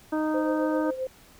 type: harmonic tone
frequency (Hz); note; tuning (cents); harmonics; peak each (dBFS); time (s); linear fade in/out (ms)
309.6; D#4; -9; 1 / 2 / 3 / 4 / 5; -25 / -31 / -34 / -38 / -39; 0.12-0.91; 10
type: tone with tremolo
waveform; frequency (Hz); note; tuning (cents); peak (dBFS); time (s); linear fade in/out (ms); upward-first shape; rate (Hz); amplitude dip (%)
sine; 520; C5; -11; -25; 0.34-1.07; 2; triangle; 7.6; 75
effects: pink hiss -54 dBFS RMS until 1.39 s